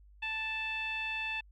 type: tone with low-pass filter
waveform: 15% pulse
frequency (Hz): 880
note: A5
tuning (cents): 0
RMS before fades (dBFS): -36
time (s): 0.22-1.41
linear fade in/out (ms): 10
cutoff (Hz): 2900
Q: 5.1
effects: added 50 Hz sine -55 dBFS peak until 1.51 s